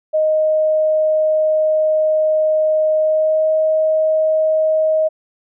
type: tone with pitch glide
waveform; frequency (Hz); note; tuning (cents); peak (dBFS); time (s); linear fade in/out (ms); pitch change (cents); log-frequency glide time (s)
sine; 622.3 to 628.4; D#5 to D#5; 0 to +17; -12; 0.13-5.09; 20; +17; 2.98-3.5
effects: none